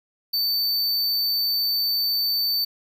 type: tone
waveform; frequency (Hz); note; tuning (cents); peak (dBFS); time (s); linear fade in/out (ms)
square; 4554; C#8; +46; -21; 0.33-2.65; 10
effects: 9-bit